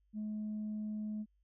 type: tone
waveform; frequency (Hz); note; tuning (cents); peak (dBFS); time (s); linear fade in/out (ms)
sine; 213.1; G#3; +45; -35; 0.13-1.26; 50
effects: tanh soft clip ceiling -34 dBFS + added 50 Hz sine -70 dBFS peak until 1.43 s